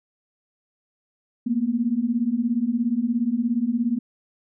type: beating tone pair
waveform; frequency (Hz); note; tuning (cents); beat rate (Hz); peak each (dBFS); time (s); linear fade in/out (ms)
sine; 225.7 / 242.7; A3 / B3; +44 / -30; 17; -24 / -22; 1.46-3.99; 10
effects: none